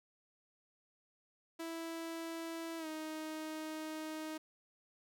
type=tone with pitch glide; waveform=sawtooth; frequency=329.6 to 312.5 Hz; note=E4 to D#4; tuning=0 to +8 cents; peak=-37 dBFS; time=1.59-4.38 s; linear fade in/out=10 ms; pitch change=-92 cents; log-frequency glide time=2.78-2.87 s; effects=none